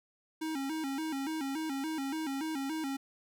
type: tone with vibrato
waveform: square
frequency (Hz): 293.7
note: D4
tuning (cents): 0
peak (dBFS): -34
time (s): 0.41-2.97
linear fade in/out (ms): 10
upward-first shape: square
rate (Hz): 3.5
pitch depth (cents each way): 130
effects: none